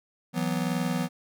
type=chord; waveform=square; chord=E suspended second; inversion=none; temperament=just; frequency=164.81 / 185.42 / 247.2 Hz; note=E3 / F#3 / B3; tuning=0 / +4 / +2 cents; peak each=-31 dBFS; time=0.33-1.09 s; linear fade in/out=50 ms; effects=none